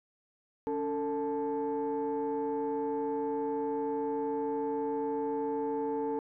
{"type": "tone cluster", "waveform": "sine", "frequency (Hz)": [282.3, 448.7, 874], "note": ["C#4", "A4", "A5"], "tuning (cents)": [32, 34, -12], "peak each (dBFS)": [-34, -31, -36], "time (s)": [0.67, 6.19], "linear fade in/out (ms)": 0, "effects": ["tanh soft clip ceiling -24 dBFS"]}